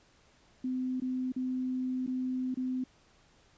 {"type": "tone with dropouts", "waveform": "sine", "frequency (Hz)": 256, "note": "C4", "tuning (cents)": -38, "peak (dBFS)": -30, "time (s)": [0.64, 2.84], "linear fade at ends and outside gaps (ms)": 5, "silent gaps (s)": [[1.001, 1.019], [1.321, 1.362], [2.065, 2.075], [2.544, 2.571]], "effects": ["pink hiss -64 dBFS RMS until 3.57 s", "resampled to 16000 Hz"]}